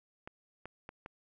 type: clicks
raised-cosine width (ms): 0.5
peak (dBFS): -29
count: 4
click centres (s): 0.275 / 0.656 / 0.891 / 1.061
effects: none